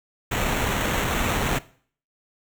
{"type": "noise with sample-and-hold", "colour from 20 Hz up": "pink", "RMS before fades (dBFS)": -24, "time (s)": [0.31, 1.59], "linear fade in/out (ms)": 10, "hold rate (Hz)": 4900, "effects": ["noise-tail reverb RT60 0.5 s tail -19 dB re dry"]}